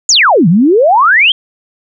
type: exponential two-way sweep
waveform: sine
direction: down then up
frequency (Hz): 7320 to 154.2 to 3288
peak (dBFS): -4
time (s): 0.09-1.32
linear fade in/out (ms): 2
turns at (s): 0.48
effects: none